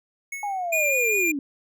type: tone with exponential decay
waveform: square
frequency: 2200 Hz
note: C#7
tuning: 14 cents flat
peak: -29 dBFS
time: 0.32-0.78 s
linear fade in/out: 5 ms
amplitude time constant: 98 ms
type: linear sweep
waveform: sine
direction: down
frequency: 837 to 266.4 Hz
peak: -25 dBFS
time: 0.43-1.39 s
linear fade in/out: 2 ms
type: tone with vibrato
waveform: square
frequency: 2418 Hz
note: D7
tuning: 50 cents sharp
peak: -21 dBFS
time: 0.72-1.32 s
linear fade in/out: 10 ms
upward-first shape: triangle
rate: 5 Hz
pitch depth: 26 cents each way
effects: none